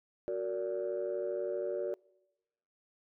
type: chord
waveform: sine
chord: Gb augmented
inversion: none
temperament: just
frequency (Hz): 370 / 462.5 / 578.1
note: Gb4 / Bb4 / D5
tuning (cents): 0 / -14 / -27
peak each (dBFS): -35 / -37 / -35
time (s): 0.28-1.94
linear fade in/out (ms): 0
effects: noise-tail reverb RT60 1.0 s tail -25 dB re dry + tanh soft clip ceiling -26 dBFS